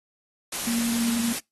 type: tone in noise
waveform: sine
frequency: 233.1 Hz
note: A#3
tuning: in tune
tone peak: -23 dBFS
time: 0.67-1.33 s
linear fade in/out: 5 ms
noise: white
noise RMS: -30 dBFS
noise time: 0.52-1.39 s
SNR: +4 dB
effects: noise-tail reverb RT60 0.2 s tail -26 dB re dry + AAC 32 kbps